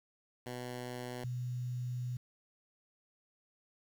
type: tone pair in turn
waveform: 10% pulse / sine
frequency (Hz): 124 / 124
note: B2 / B2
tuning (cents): +7 / +7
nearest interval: unison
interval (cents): 0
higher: neither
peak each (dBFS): -32 / -35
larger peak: first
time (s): 0.46-1.24 / 1.24-2.17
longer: second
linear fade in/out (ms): 5
effects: 10-bit